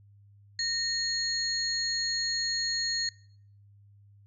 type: tone cluster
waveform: sine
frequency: 1845 / 4298 / 6670 Hz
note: A#6 / C8 / G#8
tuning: -18 / +46 / +7 cents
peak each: -34 / -29 / -37 dBFS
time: 0.59-3.09 s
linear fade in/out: 2 ms
effects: noise-tail reverb RT60 0.6 s tail -21 dB re dry + added 101 Hz sine -54 dBFS peak until 4.26 s